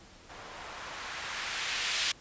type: noise with low-pass filter sweep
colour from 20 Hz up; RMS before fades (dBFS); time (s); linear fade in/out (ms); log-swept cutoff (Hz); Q
violet; -36; 0.29-2.12; 5; 680 to 3100; 0.97
effects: pink hiss -54 dBFS RMS until 2.2 s + resampled to 16000 Hz